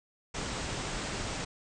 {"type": "low-pass noise", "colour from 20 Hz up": "pink", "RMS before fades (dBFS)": -36, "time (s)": [0.34, 1.45], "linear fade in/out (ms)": 10, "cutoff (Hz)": 8600, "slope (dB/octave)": 96, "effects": []}